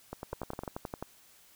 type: two click trains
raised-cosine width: 1 ms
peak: -22 / -24 dBFS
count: 9 / 6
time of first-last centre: 0.33-1.026 / 0.13-0.635 s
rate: 11.5 / 9.9 Hz
effects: white hiss -60 dBFS RMS until 1.55 s